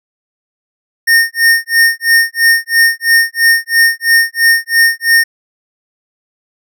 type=tone with tremolo; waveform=square; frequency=1834 Hz; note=A#6; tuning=29 cents flat; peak=-5 dBFS; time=1.07-5.24 s; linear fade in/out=10 ms; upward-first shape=sine; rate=3 Hz; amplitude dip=100%; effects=none